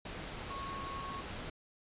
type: tone in noise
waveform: sine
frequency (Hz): 1100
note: C#6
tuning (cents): -14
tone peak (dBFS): -41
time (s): 0.5-1.21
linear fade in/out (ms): 5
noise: pink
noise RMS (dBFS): -43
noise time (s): 0.05-1.5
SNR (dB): -1
effects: resampled to 8000 Hz